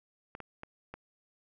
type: clicks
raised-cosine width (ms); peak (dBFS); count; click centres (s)
0.5; -27; 4; 0.351 / 0.403 / 0.634 / 0.94
effects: none